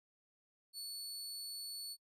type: tone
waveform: sawtooth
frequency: 4435 Hz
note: C#8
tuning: in tune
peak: -40 dBFS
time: 0.73-1.97 s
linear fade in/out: 50 ms
effects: noise-tail reverb RT60 0.1 s tail -26 dB re dry + resampled to 32000 Hz